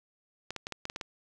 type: clicks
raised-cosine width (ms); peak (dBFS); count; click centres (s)
0.2; -19; 8; 0.506 / 0.563 / 0.669 / 0.723 / 0.854 / 0.899 / 0.961 / 1.012
effects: none